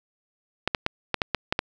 clicks, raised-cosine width 0.3 ms, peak -6 dBFS, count 8, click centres 0.676 / 0.748 / 0.864 / 1.143 / 1.218 / 1.347 / 1.525 / 1.591 s, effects none

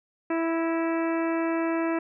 harmonic tone with a mistuned harmonic, 329.6 Hz, E4, in tune, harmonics 1 / 2 / 3 / 4 / 5 / 6 / 7 / 8, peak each -25 / -31 / -35 / -37 / -39 / -41 / -42 / -43 dBFS, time 0.3-1.99 s, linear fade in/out 5 ms, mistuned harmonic 6, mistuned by -30 cents, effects none

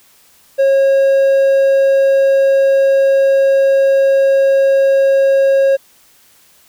triangle tone, 544 Hz, C#5, 33 cents flat, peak -6 dBFS, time 0.58-5.77 s, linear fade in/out 20 ms, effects white hiss -49 dBFS RMS until 6.68 s

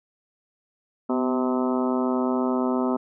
harmonic tone with a mistuned harmonic, 128.7 Hz, C3, 28 cents flat, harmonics 2 / 3 / 4 / 5 / 6 / 7 / 8 / 9 / 10, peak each -23 / -28 / -33 / -31 / -37 / -34 / -35 / -40 / -36 dBFS, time 1.09-2.97 s, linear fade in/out 10 ms, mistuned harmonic 2, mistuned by -40 cents, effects none

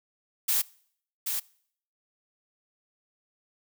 blue noise with echo, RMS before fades -25 dBFS, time 0.48-0.62 s, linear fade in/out 10 ms, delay 780 ms, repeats 1, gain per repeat -5 dB, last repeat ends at 1.4 s, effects noise-tail reverb RT60 0.6 s tail -23 dB re dry

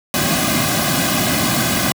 pink noise with comb filter, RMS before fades -17 dBFS, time 0.14-1.92 s, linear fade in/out 0 ms, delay 2.2 ms, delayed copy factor -0.9, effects high-pass 100 Hz 12 dB/octave

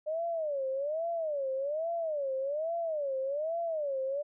sine tone with vibrato, 599 Hz, D5, 34 cents sharp, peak -30 dBFS, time 0.06-4.23 s, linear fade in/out 20 ms, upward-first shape sine, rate 1.2 Hz, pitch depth 220 cents each way, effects none

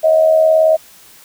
sine tone with amplitude modulation, 636 Hz, D#5, 38 cents sharp, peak -5 dBFS, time 0.03-0.77 s, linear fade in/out 20 ms, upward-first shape sine, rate 78.7 Hz, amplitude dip 55%, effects white hiss -43 dBFS RMS until 1.24 s

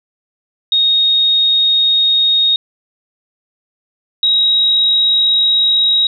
sine tone pair in turn, 3729 / 3814 Hz, A#7 / A#7, 0 / +39 cents, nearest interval unison, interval 39 cents, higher second, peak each -9 dBFS, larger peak neither, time 0.72-2.56 / 4.23-6.07 s, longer neither, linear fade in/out 2 ms, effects none

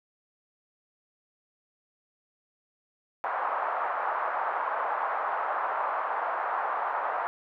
pink band-pass noise, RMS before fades -30 dBFS, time 3.24-7.27 s, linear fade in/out 0 ms, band 740 to 1300 Hz, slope 24 dB/octave, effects none

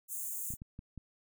white high-pass noise, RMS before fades -39 dBFS, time 0.08-0.57 s, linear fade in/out 50 ms, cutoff 6500 Hz, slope 96 dB/octave
clicks, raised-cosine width 5 ms, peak -32 dBFS, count 5, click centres 0.505 / 0.538 / 0.619 / 0.791 / 0.977 s
effects none

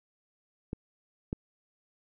clicks, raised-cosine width 3 ms, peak -21 / -19 dBFS, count 2, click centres 0.731 / 1.329 s, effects none

